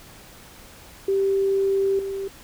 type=tone with level steps; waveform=sine; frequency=390.8 Hz; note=G4; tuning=5 cents flat; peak=-18 / -26 dBFS; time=1.08-2.28 s; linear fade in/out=5 ms; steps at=1.99 s; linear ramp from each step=2 ms; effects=pink hiss -46 dBFS RMS until 2.43 s